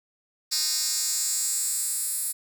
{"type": "tone with high-pass filter sweep", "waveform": "10% pulse", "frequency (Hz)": 308.6, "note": "D#4", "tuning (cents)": -14, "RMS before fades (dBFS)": -27, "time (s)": [0.51, 2.33], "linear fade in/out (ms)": 20, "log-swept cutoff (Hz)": [5400, 10000], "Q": 2.8, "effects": []}